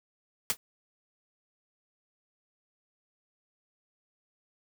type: noise with exponential decay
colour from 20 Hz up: white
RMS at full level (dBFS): -23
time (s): 0.5-0.57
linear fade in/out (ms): 0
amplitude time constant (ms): 15
effects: none